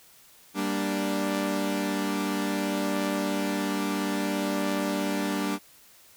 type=chord; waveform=sawtooth; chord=G minor; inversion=none; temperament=equal; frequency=196 / 233.1 / 293.7 Hz; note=G3 / Bb3 / D4; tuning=0 / 0 / 0 cents; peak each=-26 / -30 / -25 dBFS; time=0.54-5.59 s; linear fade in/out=50 ms; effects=white hiss -55 dBFS RMS until 6.16 s